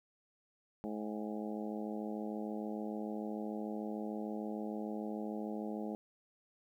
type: harmonic tone with a mistuned harmonic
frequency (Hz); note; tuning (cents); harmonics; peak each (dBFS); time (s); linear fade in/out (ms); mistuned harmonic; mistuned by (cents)
106.7; G#2; +47; 2 / 3 / 4 / 5 / 6 / 7 / 8; -40 / -44 / -46 / -48 / -50 / -51 / -52; 0.84-5.95; 0; 8; -68
effects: 12-bit